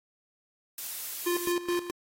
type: noise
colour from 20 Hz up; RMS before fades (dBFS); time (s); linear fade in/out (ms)
blue; -36; 0.78-1.52; 2
type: tone with tremolo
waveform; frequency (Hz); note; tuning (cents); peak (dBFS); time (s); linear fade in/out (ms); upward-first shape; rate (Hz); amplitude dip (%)
square; 350; F4; +4; -26; 1.26-1.91; 10; square; 4.7; 75
effects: AAC 48 kbps